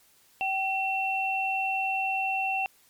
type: tone pair together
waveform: sine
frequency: 769.3 / 2710 Hz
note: G5 / E7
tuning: -33 / +47 cents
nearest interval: octave + minor seventh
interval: 2180 cents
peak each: -28 dBFS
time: 0.41-2.66 s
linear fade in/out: 0 ms
effects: white hiss -61 dBFS RMS until 2.89 s + MP3 96 kbps